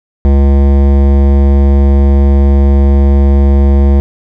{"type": "tone with hard clipping", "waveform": "sine", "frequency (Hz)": 69.4, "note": "C#2", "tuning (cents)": 3, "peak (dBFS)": -6, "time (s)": [0.25, 4], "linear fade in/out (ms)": 0, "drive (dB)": 16, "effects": []}